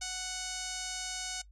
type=tone with low-pass filter; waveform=5% pulse; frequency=740 Hz; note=F#5; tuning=in tune; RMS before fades=-38 dBFS; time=0.01-1.42 s; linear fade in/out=10 ms; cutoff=7100 Hz; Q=1.7; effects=noise-tail reverb RT60 0.1 s tail -19 dB re dry + added 50 Hz sine -53 dBFS peak until 1.51 s